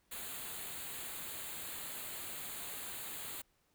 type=band-stop noise; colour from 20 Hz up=white; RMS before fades=-44 dBFS; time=0.11-3.42 s; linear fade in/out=10 ms; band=4500 to 6700 Hz; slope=96 dB/octave; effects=pink hiss -75 dBFS RMS until 3.74 s